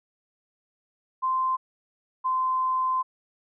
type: tone pair in turn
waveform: sine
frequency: 1040 / 1034 Hz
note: C6 / C6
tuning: -11 / -21 cents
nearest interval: unison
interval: 10 cents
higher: first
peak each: -22 dBFS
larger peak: neither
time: 1.22-1.57 / 2.24-3.03 s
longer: second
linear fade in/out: 20 ms
effects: none